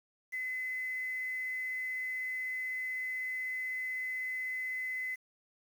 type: tone with quantisation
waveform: sine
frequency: 2029 Hz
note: B6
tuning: 46 cents sharp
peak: -34 dBFS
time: 0.32-5.16 s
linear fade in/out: 20 ms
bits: 9
effects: none